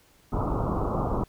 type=low-pass noise; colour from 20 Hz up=pink; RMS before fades=-27 dBFS; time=0.32-1.24 s; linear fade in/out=5 ms; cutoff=1300 Hz; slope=96 dB/octave; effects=pink hiss -60 dBFS RMS until 1.28 s